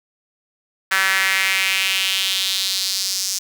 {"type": "tone with high-pass filter sweep", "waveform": "sawtooth", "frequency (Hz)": 191.3, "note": "G3", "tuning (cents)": -42, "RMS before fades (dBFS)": -20, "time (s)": [0.91, 3.39], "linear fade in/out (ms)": 10, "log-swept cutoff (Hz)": [1600, 5800], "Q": 2.9, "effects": []}